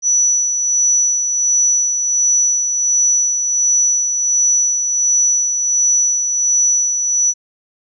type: tone with tremolo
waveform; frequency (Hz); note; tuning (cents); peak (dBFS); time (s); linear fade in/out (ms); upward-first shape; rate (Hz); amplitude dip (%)
sine; 5920; F#8; 0; -10; 0.02-7.34; 50; sine; 1.4; 45
effects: none